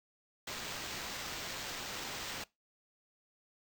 violet noise with sample-and-hold, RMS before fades -42 dBFS, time 0.47-2.44 s, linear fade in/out 5 ms, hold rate 11025 Hz, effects noise-tail reverb RT60 0.2 s tail -21 dB re dry

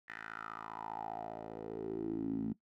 10% pulse tone with band-pass filter sweep, 55 Hz, A1, in tune, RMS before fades -41 dBFS, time 0.08-2.53 s, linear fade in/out 10 ms, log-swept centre 1800 to 230 Hz, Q 6, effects noise-tail reverb RT60 0.1 s tail -17 dB re dry

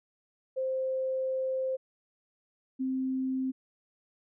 sine tone pair in turn, 523.3 / 261.6 Hz, C5 / C4, 0 / 0 cents, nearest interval octave, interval 1200 cents, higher first, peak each -28 / -28 dBFS, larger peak neither, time 0.56-1.77 / 2.79-3.52 s, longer first, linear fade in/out 20 ms, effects none

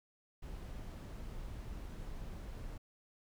brown noise, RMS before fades -45 dBFS, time 0.42-2.78 s, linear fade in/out 10 ms, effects none

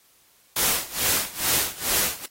white noise with tremolo, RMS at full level -21 dBFS, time 0.56-2.26 s, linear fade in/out 5 ms, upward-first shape sine, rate 2.3 Hz, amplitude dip 90%, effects white hiss -59 dBFS RMS until 2.3 s + AAC 48 kbps

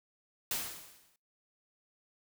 white noise with exponential decay, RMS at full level -32 dBFS, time 0.51-1.16 s, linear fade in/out 2 ms, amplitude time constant 140 ms, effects noise-tail reverb RT60 0.3 s tail -24 dB re dry

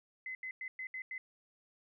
sine tone bursts at uneven times, 2040 Hz, C7, 44 cents flat, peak -39 dBFS, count 6, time 0.26-0.35 / 0.43-0.51 / 0.61-0.68 / 0.79-0.87 / 0.94-1.02 / 1.11-1.18 s, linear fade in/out 2 ms, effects none

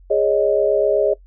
sine chord, Ab suspended fourth, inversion none, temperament equal with one note detuned, 412.9 / 554.4 / 622.3 Hz, Ab4 / Db5 / Eb5, -10 / 0 / 0 cents, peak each -18 dBFS, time 0.1-1.14 s, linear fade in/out 10 ms, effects noise-tail reverb RT60 0.1 s tail -20 dB re dry + added 45 Hz sine -43 dBFS peak until 1.26 s

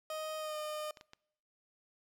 30% pulse tone with pitch glide, 624 to 609 Hz, D#5 to D#5, +5 to -37 cents, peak -35 dBFS, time 0.1-0.91 s, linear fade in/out 2 ms, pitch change -42 cents, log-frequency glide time 0.38-0.57 s
clicks, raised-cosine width 0.2 ms, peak -33 dBFS, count 3, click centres 0.972 / 1.011 / 1.134 s
effects noise-tail reverb RT60 0.8 s tail -25 dB re dry

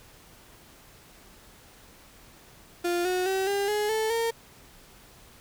35% pulse tone with pitch steps, 349.2 / 365.5 / 382.6 / 400.4 / 419.1 / 438.7 / 459.2 Hz, F4 / F#4 / G4 / G4 / G#4 / A4 / A#4, 0 / -21 / -42 / +37 / +16 / -5 / -26 cents, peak -23 dBFS, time 2.84-4.31 s, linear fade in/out 10 ms, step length 210 ms, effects pink hiss -53 dBFS RMS until 5.4 s

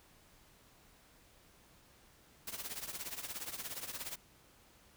white noise with tremolo, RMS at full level -40 dBFS, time 2.47-4.16 s, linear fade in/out 5 ms, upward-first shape triangle, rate 17 Hz, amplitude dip 85%, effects pink hiss -64 dBFS RMS until 4.96 s

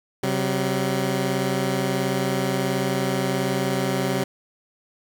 15% pulse tone pair together, 132.73 / 189.8 Hz, C3 / F#3, +25 / +44 cents, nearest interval tritone, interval 619 cents, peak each -18 dBFS, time 0.23-4.24 s, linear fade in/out 5 ms, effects none

